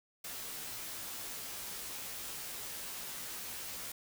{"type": "noise with comb filter", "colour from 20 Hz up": "white", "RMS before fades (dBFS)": -43, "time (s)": [0.24, 3.92], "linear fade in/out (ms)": 5, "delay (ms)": 14, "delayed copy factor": -0.65, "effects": []}